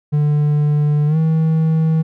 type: tone with pitch glide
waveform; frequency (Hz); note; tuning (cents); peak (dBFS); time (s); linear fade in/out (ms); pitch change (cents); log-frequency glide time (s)
triangle; 148.3 to 159.86; D3 to D#3; +17 to +47; -10; 0.12-2.03; 20; +130; 1.07-1.17
effects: none